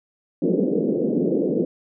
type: band-pass noise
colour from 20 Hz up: white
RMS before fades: -21 dBFS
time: 0.42-1.65 s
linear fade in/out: 5 ms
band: 170 to 480 Hz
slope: 48 dB/octave
effects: none